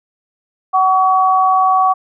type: tone pair together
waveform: sine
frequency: 752 / 1130.3 Hz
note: F#5 / C#6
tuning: +28 / +33 cents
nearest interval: perfect fifth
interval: 705 cents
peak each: -12 dBFS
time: 0.73-1.94 s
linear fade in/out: 20 ms
effects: none